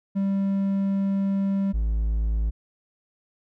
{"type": "tone pair in turn", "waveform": "triangle", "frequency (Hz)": [196.1, 54.43], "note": ["G3", "A1"], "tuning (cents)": [1, -18], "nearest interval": "octave + minor seventh", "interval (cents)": 2219, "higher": "first", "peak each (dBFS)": -19, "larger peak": "neither", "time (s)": [[0.15, 1.73], [1.73, 2.51]], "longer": "first", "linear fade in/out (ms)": 20, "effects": []}